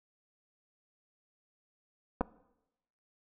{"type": "clicks", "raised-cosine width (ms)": 1, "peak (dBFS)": -16, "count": 2, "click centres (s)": [2.209, 2.213], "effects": ["noise-tail reverb RT60 0.9 s tail -20 dB re dry"]}